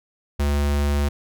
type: tone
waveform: square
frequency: 72 Hz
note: D2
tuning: 34 cents flat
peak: -19 dBFS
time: 0.39-1.09 s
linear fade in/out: 10 ms
effects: none